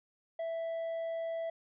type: tone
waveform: triangle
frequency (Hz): 660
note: E5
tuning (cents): +2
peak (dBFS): -32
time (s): 0.39-1.5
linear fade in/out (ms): 5
effects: resampled to 8000 Hz